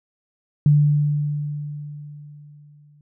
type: tone with exponential decay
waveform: sine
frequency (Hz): 147.3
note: D3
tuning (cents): +6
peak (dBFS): -10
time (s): 0.66-3.01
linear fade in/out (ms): 2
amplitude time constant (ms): 510
effects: none